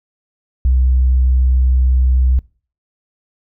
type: tone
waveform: sine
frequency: 63.8 Hz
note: C2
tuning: 43 cents flat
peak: -8 dBFS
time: 0.65-2.39 s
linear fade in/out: 0 ms
effects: noise-tail reverb RT60 0.4 s tail -24 dB re dry + tanh soft clip ceiling -6 dBFS